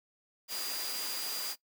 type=tone in noise; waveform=sine; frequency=4829 Hz; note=D8; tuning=47 cents sharp; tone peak=-38 dBFS; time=0.48-1.56 s; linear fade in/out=50 ms; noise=white; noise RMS=-38 dBFS; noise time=0.48-1.56 s; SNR=-3 dB; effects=noise-tail reverb RT60 0.1 s tail -19 dB re dry + high-pass 300 Hz 12 dB/octave